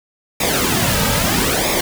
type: noise with flanger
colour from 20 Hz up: pink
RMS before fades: -17 dBFS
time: 0.4-1.81 s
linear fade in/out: 5 ms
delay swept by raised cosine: 0.67 to 2.87 ms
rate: 0.77 Hz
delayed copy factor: -0.7
effects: none